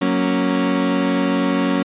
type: chord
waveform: 35% pulse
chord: F# major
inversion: none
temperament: equal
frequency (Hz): 185 / 233.1 / 277.2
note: F#3 / A#3 / C#4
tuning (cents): 0 / 0 / 0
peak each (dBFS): -20 / -21 / -17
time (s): 0.01-1.83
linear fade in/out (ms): 10
effects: resampled to 8000 Hz